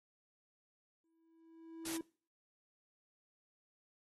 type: tone with exponential growth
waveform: triangle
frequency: 327.5 Hz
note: E4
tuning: 11 cents flat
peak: -36 dBFS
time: 1.04-2.01 s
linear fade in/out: 2 ms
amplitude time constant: 210 ms
type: noise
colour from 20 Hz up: white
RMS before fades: -43 dBFS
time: 1.85-1.97 s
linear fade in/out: 5 ms
effects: noise-tail reverb RT60 0.4 s tail -23 dB re dry + AAC 32 kbps